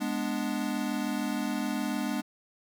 square chord, G# diminished, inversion none, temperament equal, 207.7 / 246.9 / 293.7 Hz, G#3 / B3 / D4, 0 / 0 / 0 cents, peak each -34 dBFS, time 0-2.22 s, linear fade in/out 20 ms, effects none

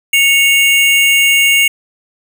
square tone pair together, 2209 / 2795 Hz, C#7 / F7, -7 / +1 cents, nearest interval major third, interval 408 cents, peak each -11 dBFS, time 0.13-1.68 s, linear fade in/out 5 ms, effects none

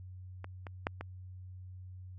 clicks, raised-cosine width 0.5 ms, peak -28 / -29 / -16 / -25 dBFS, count 4, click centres 0.444 / 0.668 / 0.869 / 1.01 s, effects added 92 Hz sine -45 dBFS peak until 2.18 s

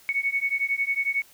sine beating tone pair, 2214 / 2225 Hz, C#7 / C#7, -3 / +6 cents, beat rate 11 Hz, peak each -26 dBFS, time 0.09-1.22 s, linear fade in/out 0 ms, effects white hiss -54 dBFS RMS until 1.33 s

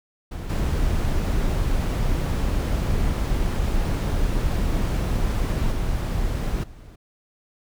brown noise with level steps, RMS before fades -30 / -22 / -24 / -42 dBFS, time 0.31-6.96 s, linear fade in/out 10 ms, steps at 0.49 / 5.71 / 6.63 s, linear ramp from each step 10 ms, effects none

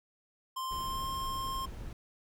square tone with pitch glide, 1046.5 to 1061.1 Hz, C6 to C6, 0 to +24 cents, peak -35 dBFS, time 0.56-1.66 s, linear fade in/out 10 ms, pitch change +24 cents, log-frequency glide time 0.77-1.06 s
brown noise, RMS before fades -42 dBFS, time 0.71-1.93 s, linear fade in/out 2 ms
effects none

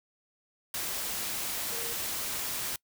sine tone in noise, 466.2 Hz, A#4, in tune, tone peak -42 dBFS, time 1.72-1.93 s, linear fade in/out 2 ms, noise white, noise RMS -34 dBFS, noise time 0.74-2.76 s, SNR -11 dB, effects noise-tail reverb RT60 0.1 s tail -25 dB re dry

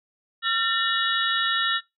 sine tone cluster, 1366 / 1806 / 2914 / 3400 / 3815 Hz, F6 / A6 / F#7 / G#7 / A#7, -39 / +45 / -27 / +40 / +39 cents, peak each -26 / -26 / -31 / -30 / -28 dBFS, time 0.42-1.81 s, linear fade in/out 50 ms, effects noise-tail reverb RT60 0.2 s tail -24 dB re dry

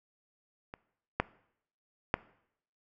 clicks, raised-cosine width 0.5 ms, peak -27 / -11 / -10 dBFS, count 3, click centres 0.739 / 1.2 / 2.141 s, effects noise-tail reverb RT60 0.7 s tail -20 dB re dry

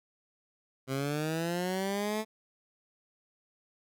15% pulse linear sweep, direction up, 130.81 to 220 Hz, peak -24 dBFS, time 0.87-2.25 s, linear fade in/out 50 ms, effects none

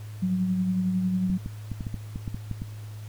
sine tone with tremolo, 184.7 Hz, F#3, 3 cents flat, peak -21 dBFS, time 0.22-1.38 s, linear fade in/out 10 ms, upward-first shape sine, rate 11 Hz, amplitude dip 35%
clicks, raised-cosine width 5 ms, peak -19 dBFS, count 11, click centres 1.3 / 1.461 / 1.717 / 1.808 / 1.868 / 1.943 / 2.159 / 2.278 / 2.345 / 2.513 / 2.619 s
effects added 106 Hz sine -36 dBFS peak until 3.08 s + pink hiss -52 dBFS RMS until 3.08 s

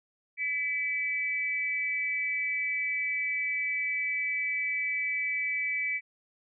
sine tone pair together, 1989.8 / 2300 Hz, B6 / D7, +12 / -37 cents, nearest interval minor third, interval 251 cents, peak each -33 / -29 dBFS, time 0.37-6.01 s, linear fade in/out 50 ms, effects none

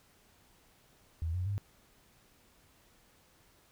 sine tone with pitch steps, 81.8 / 90.76 / 100.71 Hz, E2 / F#2 / G2, -13 / -33 / +47 cents, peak -31 dBFS, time 1.22-1.58 s, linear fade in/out 0 ms, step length 120 ms, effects pink hiss -65 dBFS RMS until 3.71 s

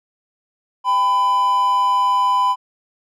triangle tone pair together, 796.7 / 1003 Hz, G5 / B5, +28 / +26 cents, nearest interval major third, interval 398 cents, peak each -23 / -12 dBFS, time 0.84-2.56 s, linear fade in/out 50 ms, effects none

